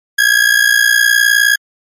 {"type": "ring-modulated tone", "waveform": "40% pulse", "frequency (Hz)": 1653, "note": "G#6", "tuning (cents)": -9, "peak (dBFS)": -4, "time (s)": [0.18, 1.56], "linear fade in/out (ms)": 10, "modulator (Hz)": 29.7, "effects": ["MP3 64 kbps"]}